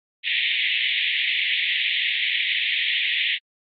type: band-pass noise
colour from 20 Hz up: pink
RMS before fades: -23 dBFS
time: 0.23-3.39 s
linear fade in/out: 50 ms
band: 1900 to 3700 Hz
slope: 96 dB/octave
effects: AAC 48 kbps